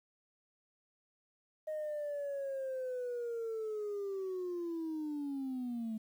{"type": "linear sweep", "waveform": "sine", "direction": "down", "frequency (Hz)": [623, 216.1], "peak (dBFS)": -34, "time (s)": [1.67, 5.98], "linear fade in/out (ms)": 10, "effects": ["tanh soft clip ceiling -34 dBFS", "11-bit"]}